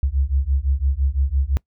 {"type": "beating tone pair", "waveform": "sine", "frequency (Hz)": [65.41, 71.31], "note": ["C2", "C#2"], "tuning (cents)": [0, 50], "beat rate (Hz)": 5.9, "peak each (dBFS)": -20, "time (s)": [0.03, 1.57], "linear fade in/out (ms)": 0, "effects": ["noise-tail reverb RT60 0.1 s tail -24 dB re dry"]}